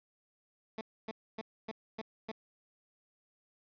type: tone bursts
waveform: 15% pulse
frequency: 220.3 Hz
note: A3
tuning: 2 cents sharp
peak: -32 dBFS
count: 6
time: 0.78-2.316 s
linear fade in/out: 2 ms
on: 31 ms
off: 270 ms
effects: resampled to 11025 Hz + 11-bit